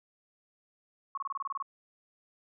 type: tone bursts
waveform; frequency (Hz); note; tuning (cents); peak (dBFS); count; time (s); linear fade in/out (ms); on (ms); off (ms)
sine; 1101; C#6; -12; -32; 10; 1.15-1.625; 2; 25; 25
effects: none